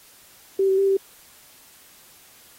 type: tone with pitch steps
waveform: sine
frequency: 388.1 / 383.2 / 392.1 / 388.9 Hz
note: G4 / G4 / G4 / G4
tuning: -17 / -39 / 0 / -14 cents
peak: -16 dBFS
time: 0.59-0.97 s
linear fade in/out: 5 ms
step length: 95 ms
effects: white hiss -51 dBFS RMS until 2.58 s + AAC 48 kbps